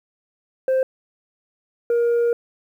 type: tone pair in turn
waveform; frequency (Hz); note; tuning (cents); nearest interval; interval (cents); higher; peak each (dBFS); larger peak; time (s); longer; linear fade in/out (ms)
sine; 523.3 / 471.9; C5 / A#4; 0 / +21; major second; 179; first; -13; neither; 0.68-0.83 / 1.9-2.33; second; 2
effects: tanh soft clip ceiling -15 dBFS + 9-bit